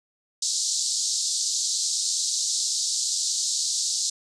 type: band-pass noise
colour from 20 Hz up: white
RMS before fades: -26 dBFS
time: 0.42-4.1 s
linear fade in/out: 5 ms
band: 4000 to 8000 Hz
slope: 48 dB/octave
effects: none